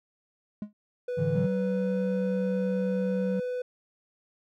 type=tone with exponential decay; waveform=triangle; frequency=208.8 Hz; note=G#3; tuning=10 cents sharp; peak=-26 dBFS; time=0.62-0.73 s; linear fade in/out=2 ms; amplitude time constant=23 ms
type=tone with pitch glide; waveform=triangle; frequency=493.9 to 498.5 Hz; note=B4 to B4; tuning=0 to +16 cents; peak=-27 dBFS; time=1.08-3.62 s; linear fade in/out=5 ms; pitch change=+16 cents; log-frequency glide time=1.35-2 s
type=chord; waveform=triangle; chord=A suspended fourth; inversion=none; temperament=equal; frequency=110 / 146.83 / 164.81 Hz; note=A2 / D3 / E3; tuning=0 / 0 / 0 cents; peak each=-32 / -27 / -27 dBFS; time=1.17-1.47 s; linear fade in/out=20 ms
type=tone; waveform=triangle; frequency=189.3 Hz; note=F#3; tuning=40 cents sharp; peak=-25 dBFS; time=1.35-3.4 s; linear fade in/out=5 ms
effects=none